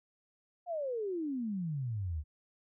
sine exponential sweep, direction down, 726 to 71 Hz, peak -33 dBFS, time 0.66-2.24 s, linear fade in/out 50 ms, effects none

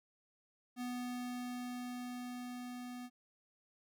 square tone with level ramp, 246.9 Hz, B3, in tune, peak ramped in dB -39 to -45 dBFS, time 0.76-3.1 s, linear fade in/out 50 ms, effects none

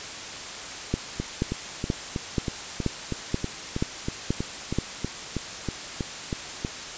two click trains, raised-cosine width 3 ms, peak -14 / -10 dBFS, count 18 / 9, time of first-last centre 1.2-6.649 / 0.94-4.786 s, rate 3.12 / 2.08 Hz, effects white hiss -36 dBFS RMS until 6.97 s + resampled to 16000 Hz

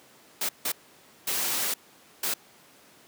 white noise bursts at uneven times, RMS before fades -28 dBFS, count 4, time 0.41-0.49 / 0.65-0.72 / 1.27-1.74 / 2.23-2.34 s, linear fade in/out 5 ms, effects pink hiss -55 dBFS RMS until 3.07 s + high-pass 200 Hz 12 dB/octave

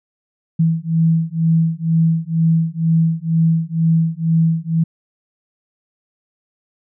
sine beating tone pair, 162.4 / 164.5 Hz, E3 / E3, -26 / -3 cents, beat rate 2.1 Hz, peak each -16 dBFS, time 0.59-4.84 s, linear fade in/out 10 ms, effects none

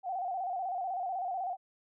sine tone with vibrato, 740 Hz, F#5, in tune, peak -32 dBFS, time 0.03-1.57 s, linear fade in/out 50 ms, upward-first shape square, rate 16 Hz, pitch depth 69 cents each way, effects none

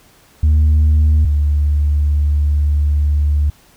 sine tone pair in turn, 76.3 / 73.51 Hz, D#2 / D2, -33 / +2 cents, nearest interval minor second, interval 65 cents, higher first, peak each -6 / -10 dBFS, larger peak first, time 0.43-1.25 / 1.25-3.5 s, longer second, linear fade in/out 5 ms, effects tanh soft clip ceiling -7 dBFS + pink hiss -49 dBFS RMS until 3.76 s

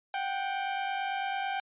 sawtooth tone pair together, 735 / 784 Hz, F#5 / G5, -12 / 0 cents, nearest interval minor second, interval 112 cents, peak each -34 / -27 dBFS, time 0.14-1.6 s, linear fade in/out 2 ms, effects resampled to 8000 Hz

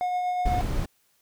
triangle tone with tremolo, 723 Hz, F#5, 40 cents flat, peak -21 dBFS, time 0.01-0.61 s, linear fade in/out 0 ms, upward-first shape triangle, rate 8.2 Hz, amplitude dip 30%
brown noise, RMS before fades -26 dBFS, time 0.45-0.86 s, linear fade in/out 10 ms
effects white hiss -67 dBFS RMS until 1.21 s

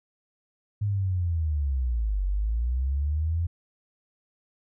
sine linear two-way sweep, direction down then up, 105.1 to 46.25 to 86.2 Hz, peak -23 dBFS, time 0.81-3.47 s, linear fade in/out 10 ms, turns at 2.24 s, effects none

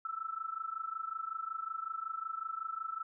sine tone with amplitude modulation, 1318.5 Hz, E6, in tune, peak -33 dBFS, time 0.05-3.03 s, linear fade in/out 2 ms, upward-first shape sine, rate 25.4 Hz, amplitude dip 85%, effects none

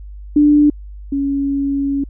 sine tone pair in turn, 295 / 278.4 Hz, D4 / C#4, +8 / +8 cents, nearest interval minor second, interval 100 cents, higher first, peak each -7 / -15 dBFS, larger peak first, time 0.36-0.7 / 1.12-2.04 s, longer second, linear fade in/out 5 ms, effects added 50 Hz sine -30 dBFS peak until 2.09 s

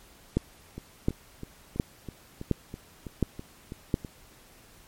two click trains, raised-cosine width 3 ms, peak -24 / -10 dBFS, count 11 / 6, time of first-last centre 0.78-4.048 / 0.37-3.941 s, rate 3.06 / 1.4 Hz, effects pink hiss -55 dBFS RMS until 4.87 s + MP3 64 kbps

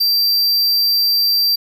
square tone, 4699 Hz, D8, in tune, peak -13 dBFS, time 0-1.56 s, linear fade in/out 10 ms, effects 9-bit

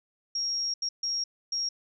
sine tone bursts at uneven times, 5588 Hz, F8, in tune, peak -27 dBFS, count 4, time 0.35-0.74 / 0.82-0.89 / 1.03-1.24 / 1.52-1.69 s, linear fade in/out 5 ms, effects none

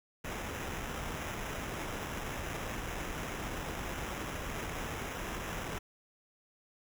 pink noise with sample-and-hold, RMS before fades -39 dBFS, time 0.24-5.79 s, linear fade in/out 10 ms, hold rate 4410 Hz, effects none

